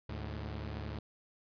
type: tone pair together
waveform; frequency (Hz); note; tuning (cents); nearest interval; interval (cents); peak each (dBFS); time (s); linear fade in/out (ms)
sawtooth; 74.25 / 106.6; D2 / G#2; +20 / +46; tritone; 626; -37 / -38; 0.09-0.99; 5
effects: resampled to 11025 Hz